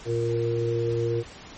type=harmonic tone; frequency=116.54 Hz; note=A#2; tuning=in tune; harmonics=1 / 3 / 4; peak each=-27 / -28 / -26 dBFS; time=0.05-1.24 s; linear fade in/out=50 ms; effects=pink hiss -44 dBFS RMS until 1.57 s + MP3 32 kbps